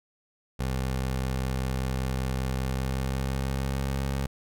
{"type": "tone with pitch glide", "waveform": "20% pulse", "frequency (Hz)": [65.1, 67.71], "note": ["C2", "C#2"], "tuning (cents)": [-8, -40], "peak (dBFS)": -22, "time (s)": [0.59, 4.27], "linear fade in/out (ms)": 10, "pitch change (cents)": 68, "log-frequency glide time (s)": [2.56, 4.04], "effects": []}